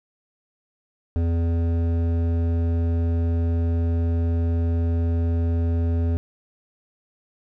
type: tone with hard clipping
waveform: sine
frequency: 84 Hz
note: E2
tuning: 33 cents sharp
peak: -21 dBFS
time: 1.16-6.17 s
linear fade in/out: 0 ms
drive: 12 dB
effects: none